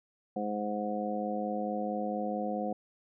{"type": "harmonic tone", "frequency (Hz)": 104.5, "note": "G#2", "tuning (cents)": 11, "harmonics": [2, 3, 4, 5, 6, 7], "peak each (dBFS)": [-35, -40, -44, -36, -47, -36], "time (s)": [0.36, 2.73], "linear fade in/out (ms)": 5, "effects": []}